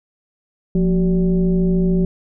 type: tone with frequency modulation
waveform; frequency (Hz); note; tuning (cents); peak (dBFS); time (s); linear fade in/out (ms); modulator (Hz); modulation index
sine; 177.2; F3; +25; -13; 0.75-2.05; 2; 204; 0.81
effects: none